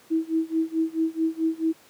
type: tone with tremolo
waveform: sine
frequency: 323.3 Hz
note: E4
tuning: 34 cents flat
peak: -18 dBFS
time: 0.1-1.73 s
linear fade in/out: 20 ms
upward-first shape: sine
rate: 4.6 Hz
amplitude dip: 95%
effects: pink hiss -54 dBFS RMS until 1.89 s + high-pass 200 Hz 12 dB/octave